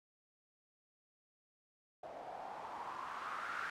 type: noise with low-pass filter sweep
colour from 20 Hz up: blue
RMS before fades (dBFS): -45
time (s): 2.03-3.7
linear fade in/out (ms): 5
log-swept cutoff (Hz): 640 to 1500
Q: 4.6
effects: none